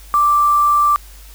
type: tone with quantisation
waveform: sine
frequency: 1174.7 Hz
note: D6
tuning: in tune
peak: -10 dBFS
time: 0.14-0.96 s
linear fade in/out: 0 ms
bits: 5
effects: added 50 Hz sine -37 dBFS peak until 1.34 s + white hiss -44 dBFS RMS until 1.34 s